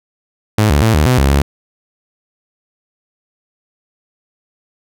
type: tone with pitch steps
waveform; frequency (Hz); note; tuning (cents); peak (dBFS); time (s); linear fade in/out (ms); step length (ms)
sawtooth; 107 / 72.4 / 111.8 / 75.5 / 126.4 / 68.5 / 70.2; A2 / D2 / A2 / D2 / B2 / C#2 / C#2; -48 / -24 / +28 / +48 / +41 / -20 / +22; -5; 0.58-1.42; 5; 120
effects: none